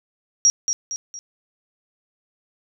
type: tone with echo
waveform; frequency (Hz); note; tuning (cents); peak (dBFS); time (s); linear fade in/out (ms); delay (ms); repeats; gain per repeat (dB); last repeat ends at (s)
sine; 5680; F8; +28; -11; 0.45-0.5; 0; 230; 3; -7; 1.19
effects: none